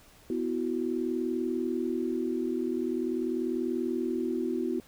sine chord, B suspended fourth, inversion none, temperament equal with one note detuned, 249.8 / 329.6 / 370 Hz, B3 / E4 / F#4, +20 / 0 / 0 cents, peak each -32 dBFS, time 0.3-4.8 s, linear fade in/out 2 ms, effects pink hiss -57 dBFS RMS until 4.87 s

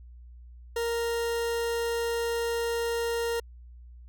40% pulse tone, 466 Hz, A#4, 1 cent flat, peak -26 dBFS, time 0.76-3.4 s, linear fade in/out 5 ms, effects added 60 Hz sine -45 dBFS peak until 4.08 s

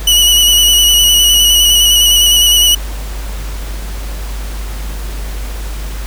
sawtooth tone with vibrato, 2937 Hz, F#7, 13 cents flat, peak -3 dBFS, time 0.07-2.75 s, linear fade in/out 5 ms, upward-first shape square, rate 9.8 Hz, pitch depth 22 cents each way, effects added 50 Hz sine -19 dBFS peak until 6.06 s + pink hiss -30 dBFS RMS until 6.06 s

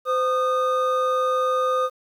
triangle tone pair together, 514 / 1227.1 Hz, C5 / D#6, -31 / -24 cents, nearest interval octave + minor third, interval 1507 cents, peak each -20 dBFS, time 0.05-1.9 s, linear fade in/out 50 ms, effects 9-bit

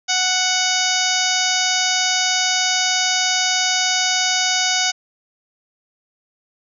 harmonic tone with a mistuned harmonic, 740 Hz, F#5, in tune, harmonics 1 / 2 / 3 / 4 / 5 / 6 / 7 / 8 / 9, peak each -25 / -25 / -25 / -25 / -25 / -25 / -25 / -25 / -25 dBFS, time 0.08-4.92 s, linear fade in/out 20 ms, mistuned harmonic 6, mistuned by +70 cents, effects none

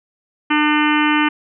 harmonic tone, 300 Hz, D4, 37 cents sharp, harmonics 1 / 3 / 4 / 5 / 6 / 7 / 8 / 9 / 10, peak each -16 / -21 / -22 / -23 / -24 / -24 / -25 / -26 / -26 dBFS, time 0.5-1.29 s, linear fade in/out 10 ms, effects none

